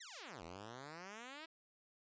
5% pulse exponential two-way sweep, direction down then up, 2093 to 79.7 to 331.1 Hz, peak -38 dBFS, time 0-1.46 s, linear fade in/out 10 ms, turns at 0.43 s, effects resampled to 16000 Hz

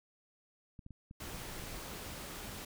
clicks, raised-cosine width 5 ms, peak -37 dBFS, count 9, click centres 0.792 / 0.864 / 0.907 / 1.111 / 1.222 / 1.277 / 1.346 / 1.598 / 1.639 s
pink noise, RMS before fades -45 dBFS, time 1.2-2.65 s, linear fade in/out 5 ms
effects none

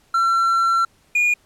triangle tone pair in turn, 1355 / 2437 Hz, E6 / D#7, +47 / -37 cents, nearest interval minor seventh, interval 1016 cents, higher second, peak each -13 dBFS, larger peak neither, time 0.14-0.85 / 1.15-1.34 s, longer first, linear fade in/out 5 ms, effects pink hiss -58 dBFS RMS until 1.45 s + low-pass 12000 Hz 12 dB/octave

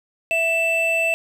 triangle tone pair together, 659.3 / 2652 Hz, E5 / E7, 0 / +10 cents, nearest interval 2 octaves, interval 2410 cents, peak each -21 / -17 dBFS, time 0.31-1.14 s, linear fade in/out 0 ms, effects none

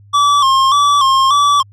square tone with vibrato, 1108.7 Hz, C#6, in tune, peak -9 dBFS, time 0.13-1.63 s, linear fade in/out 20 ms, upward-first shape square, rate 1.7 Hz, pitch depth 66 cents each way, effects added 101 Hz sine -40 dBFS peak until 1.72 s + low-pass 6000 Hz 12 dB/octave

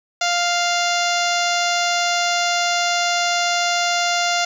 harmonic tone, 698.5 Hz, F5, in tune, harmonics 1 / 2 / 3 / 4 / 5 / 6 / 7 / 8 / 9 / 10, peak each -21 / -24 / -26 / -27 / -28 / -29 / -29 / -30 / -31 / -31 dBFS, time 0.21-4.45 s, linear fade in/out 5 ms, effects 8-bit

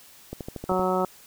click train, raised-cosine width 2 ms, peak -20 dBFS, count 7, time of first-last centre 0.33-0.795 s, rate 12.9 Hz
harmonic tone, 185 Hz, F#3, in tune, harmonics 1 / 2 / 3 / 4 / 5 / 6 / 7, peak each -29 / -27 / -28 / -29 / -31 / -36 / -30 dBFS, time 0.69-1.05 s, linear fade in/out 2 ms
effects white hiss -51 dBFS RMS until 1.26 s

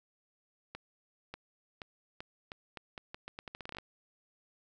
accelerating click train, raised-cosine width 0.3 ms, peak -26 dBFS, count 19, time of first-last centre 0.75-3.785 s, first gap 590 ms, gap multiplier 0.81, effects none

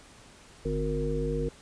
harmonic tone with a mistuned harmonic, 51.6 Hz, G#1, 10 cents flat, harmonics 1 / 3 / 5 / 7 / 9, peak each -32 / -33 / -36 / -37 / -31 dBFS, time 0.65-1.49 s, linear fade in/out 5 ms, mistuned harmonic 3, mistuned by -49 cents, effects pink hiss -53 dBFS RMS until 1.61 s + resampled to 22050 Hz

